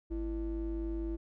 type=ring-modulated tone; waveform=triangle; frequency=139.9 Hz; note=C#3; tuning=16 cents sharp; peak=-28 dBFS; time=0.1-1.17 s; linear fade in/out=20 ms; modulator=192 Hz; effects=none

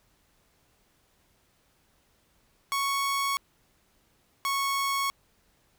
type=tone pair in turn; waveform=sawtooth; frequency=1108.7 / 1104 Hz; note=C#6 / C#6; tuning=0 / -7 cents; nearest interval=unison; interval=7 cents; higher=first; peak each=-22 / -22 dBFS; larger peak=neither; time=2.72-3.37 / 4.45-5.1 s; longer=neither; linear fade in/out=0 ms; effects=pink hiss -67 dBFS RMS until 5.78 s

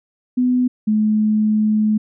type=tone pair in turn; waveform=sine; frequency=250 / 214.2 Hz; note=B3 / A3; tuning=+21 / -46 cents; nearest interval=minor third; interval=267 cents; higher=first; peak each=-13 dBFS; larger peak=neither; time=0.37-0.68 / 0.87-1.98 s; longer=second; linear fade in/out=10 ms; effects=none

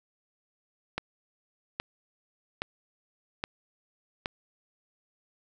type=click train; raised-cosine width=0.3 ms; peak=-14 dBFS; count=5; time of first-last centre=0.98-4.259 s; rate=1.22 Hz; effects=none

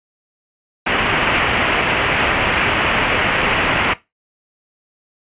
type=low-pass noise; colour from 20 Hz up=white; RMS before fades=-17 dBFS; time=0.86-3.94 s; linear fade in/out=10 ms; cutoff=2900 Hz; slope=48 dB/octave; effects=noise-tail reverb RT60 0.2 s tail -18 dB re dry + resampled to 8000 Hz

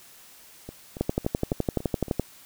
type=two click trains; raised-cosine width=2 ms; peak=-10 / -23 dBFS; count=15 / 6; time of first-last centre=1.01-2.196 / 0.69-2.083 s; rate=11.8 / 3.59 Hz; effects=white hiss -51 dBFS RMS until 2.45 s

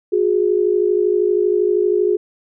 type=tone pair together; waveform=sine; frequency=362.1 / 414.8 Hz; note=F#4 / G#4; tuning=-37 / -2 cents; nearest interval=major second; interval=235 cents; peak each=-16 dBFS; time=0.12-2.17 s; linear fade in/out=10 ms; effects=none

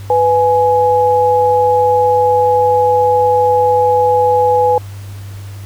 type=tone pair together; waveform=sine; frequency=497.5 / 836.7 Hz; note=B4 / G#5; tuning=+13 / +13 cents; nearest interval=major sixth; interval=900 cents; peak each=-11 dBFS; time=0.1-4.78 s; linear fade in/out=2 ms; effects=added 99 Hz sine -26 dBFS peak until 5.65 s + pink hiss -40 dBFS RMS until 5.65 s

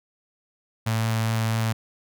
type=tone with notch filter; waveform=sawtooth; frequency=112 Hz; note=A2; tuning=31 cents sharp; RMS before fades=-24 dBFS; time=0.86-1.73 s; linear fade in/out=10 ms; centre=370 Hz; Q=0.93; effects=none

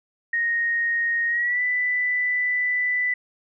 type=tone with pitch glide; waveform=sine; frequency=1864.7 to 1987 Hz; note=A#6 to B6; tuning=0 to +10 cents; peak=-20 dBFS; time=0.33-3.14 s; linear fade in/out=5 ms; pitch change=+110 cents; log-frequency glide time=1.28-1.62 s; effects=none

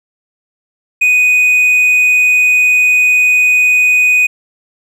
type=tone; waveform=triangle; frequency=2489 Hz; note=D#7; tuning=in tune; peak=-5 dBFS; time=1.01-4.27 s; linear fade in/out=10 ms; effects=none

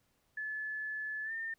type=tone with pitch glide; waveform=sine; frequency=1726 to 1809.7 Hz; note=A6 to A6; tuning=-34 to +48 cents; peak=-36 dBFS; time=0.37-1.54 s; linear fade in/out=5 ms; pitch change=+82 cents; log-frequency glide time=1.24-1.33 s; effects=pink hiss -75 dBFS RMS until 1.58 s

